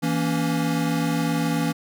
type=chord; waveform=square; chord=A# diminished; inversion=second; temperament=equal with one note detuned; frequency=164.81 / 233.1 / 280.9 Hz; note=E3 / A#3 / C#4; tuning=0 / 0 / +23 cents; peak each=-25 / -28 / -26 dBFS; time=0.02-1.73 s; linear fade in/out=20 ms; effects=none